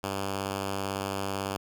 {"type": "tone", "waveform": "5% pulse", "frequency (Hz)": 98, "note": "G2", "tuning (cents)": 0, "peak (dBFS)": -19, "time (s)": [0.03, 1.57], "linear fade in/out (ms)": 10, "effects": []}